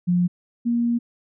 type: tone pair in turn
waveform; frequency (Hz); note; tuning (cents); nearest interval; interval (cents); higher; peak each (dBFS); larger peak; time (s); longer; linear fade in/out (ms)
sine; 177.1 / 236.4; F3 / A#3; +24 / +24; perfect fourth; 500; second; -16 / -18; first; 0.07-0.28 / 0.65-0.99; second; 20
effects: none